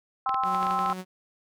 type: chord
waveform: sine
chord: C major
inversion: second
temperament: just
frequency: 784.9 / 1046.5 / 1308.1 Hz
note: G5 / C6 / E6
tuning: +2 / 0 / -14 cents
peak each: -28 dBFS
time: 0.26-0.93 s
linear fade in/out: 2 ms
type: clicks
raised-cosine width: 0.3 ms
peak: -19 dBFS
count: 10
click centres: 0.293 / 0.344 / 0.436 / 0.547 / 0.629 / 0.668 / 0.709 / 0.791 / 0.861 / 0.9 s
type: tone with tremolo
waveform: sawtooth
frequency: 185 Hz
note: F#3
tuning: in tune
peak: -29 dBFS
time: 0.43-1.05 s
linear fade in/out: 50 ms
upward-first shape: sine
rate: 11 Hz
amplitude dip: 30%
effects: none